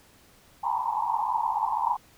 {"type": "band-pass noise", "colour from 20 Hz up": "pink", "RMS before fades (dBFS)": -27, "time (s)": [0.63, 1.97], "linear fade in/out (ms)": 10, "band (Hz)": [840, 1000], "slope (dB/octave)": 96, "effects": ["pink hiss -57 dBFS RMS until 2.17 s"]}